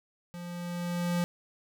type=tone with level ramp; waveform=square; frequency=174.61 Hz; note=F3; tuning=in tune; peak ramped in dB=-40 to -26 dBFS; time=0.34-1.24 s; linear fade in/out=0 ms; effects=none